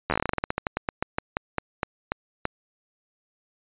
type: slowing click train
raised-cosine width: 0.5 ms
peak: -9 dBFS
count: 25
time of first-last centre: 0.1-2.454 s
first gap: 11 ms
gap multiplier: 1.16
effects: resampled to 8000 Hz